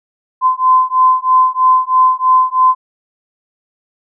sine beating tone pair, 1026 / 1029.1 Hz, C6 / C6, -34 / -29 cents, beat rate 3.1 Hz, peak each -11 dBFS, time 0.41-2.75 s, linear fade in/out 50 ms, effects none

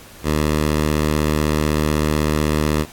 10% pulse tone, 76 Hz, D#2, 40 cents flat, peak -8 dBFS, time 0.23-2.86 s, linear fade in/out 50 ms, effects pink hiss -42 dBFS RMS until 2.92 s + AAC 64 kbps

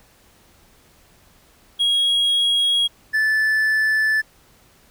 triangle tone pair in turn, 3299 / 1747.6 Hz, G#7 / A6, -12 / -12 cents, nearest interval major seventh, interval 1100 cents, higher first, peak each -14 dBFS, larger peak neither, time 1.79-2.88 / 3.13-4.22 s, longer neither, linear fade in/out 20 ms, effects pink hiss -54 dBFS RMS until 4.9 s

